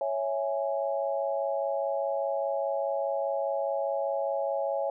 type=chord; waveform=sine; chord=C# minor; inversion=none; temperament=equal; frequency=554.4 / 659.3 / 830.6 Hz; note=C#5 / E5 / G#5; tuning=0 / 0 / 0 cents; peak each=-29 / -32 / -34 dBFS; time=0.01-4.9 s; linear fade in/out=2 ms; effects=none